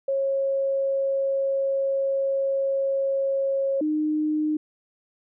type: tone pair in turn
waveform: sine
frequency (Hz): 545 / 305.9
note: C#5 / D#4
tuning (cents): -29 / -29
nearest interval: minor seventh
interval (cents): 1000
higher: first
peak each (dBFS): -21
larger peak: neither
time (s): 0.08-3.81 / 3.81-4.57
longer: first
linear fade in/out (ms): 5
effects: none